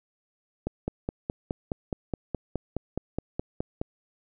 click train, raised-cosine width 2 ms, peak -15 dBFS, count 16, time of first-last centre 0.67-3.815 s, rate 4.77 Hz, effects none

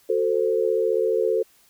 sine chord, F# diminished, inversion none, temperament equal with one note detuned, 370 / 444.9 / 523.3 Hz, F#4 / A4 / C5, 0 / +19 / 0 cents, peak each -25 / -21 / -25 dBFS, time 0.09-1.43 s, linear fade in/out 10 ms, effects white hiss -58 dBFS RMS until 1.69 s

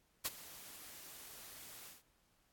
white noise with ADSR envelope, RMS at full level -35 dBFS, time 0.24-2.03 s, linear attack 19 ms, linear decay 32 ms, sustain -18 dB, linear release 160 ms, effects pink hiss -75 dBFS RMS until 2.52 s + AAC 64 kbps

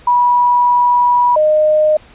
sine tone pair in turn, 974 / 613.6 Hz, B5 / D#5, -24 / -24 cents, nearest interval minor sixth, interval 800 cents, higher first, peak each -8 dBFS, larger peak neither, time 0.07-1.36 / 1.36-1.97 s, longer first, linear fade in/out 5 ms, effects pink hiss -43 dBFS RMS until 2.14 s + resampled to 8000 Hz

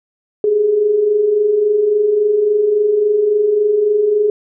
sine tone pair together, 396.6 / 420.2 Hz, G4 / G#4, +20 / +20 cents, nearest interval minor second, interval 100 cents, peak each -21 / -11 dBFS, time 0.44-4.3 s, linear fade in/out 2 ms, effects none

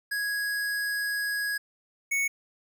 square tone pair in turn, 1661.2 / 2217 Hz, G#6 / C#7, 0 / 0 cents, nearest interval perfect fourth, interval 500 cents, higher second, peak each -28 / -25 dBFS, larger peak second, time 0.11-1.58 / 2.11-2.28 s, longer first, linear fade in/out 10 ms, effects 11-bit

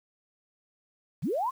sine linear sweep, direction up, 99.7 to 1100 Hz, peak -26 dBFS, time 1.22-1.51 s, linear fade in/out 20 ms, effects 9-bit

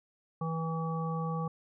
harmonic tone, 162.8 Hz, E3, 21 cents flat, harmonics 1 / 3 / 5 / 7, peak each -32 / -40 / -41 / -39 dBFS, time 0.41-1.48 s, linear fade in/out 5 ms, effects none

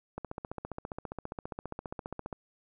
click train, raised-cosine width 1 ms, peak -23 dBFS, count 33, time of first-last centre 0.18-2.328 s, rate 14.9 Hz, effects none

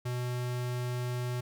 square tone, 123.6 Hz, B2, 2 cents sharp, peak -32 dBFS, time 0.05-1.41 s, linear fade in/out 10 ms, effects none

